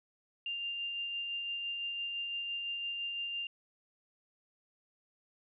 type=tone with tremolo; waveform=sine; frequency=2794 Hz; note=F7; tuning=in tune; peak=-34 dBFS; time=0.46-3.47 s; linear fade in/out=2 ms; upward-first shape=sine; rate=5.9 Hz; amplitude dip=25%; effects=none